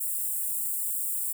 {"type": "high-pass noise", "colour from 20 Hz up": "white", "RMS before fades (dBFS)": -30, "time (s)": [0, 1.33], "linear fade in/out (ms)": 10, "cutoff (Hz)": 7600, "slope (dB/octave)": 96, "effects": []}